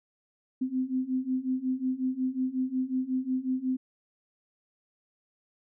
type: beating tone pair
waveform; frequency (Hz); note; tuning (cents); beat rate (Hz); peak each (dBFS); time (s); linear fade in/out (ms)
sine; 255.1 / 260.6; C4 / C4; -44 / -7; 5.5; -31 / -29; 0.61-3.77; 10
effects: none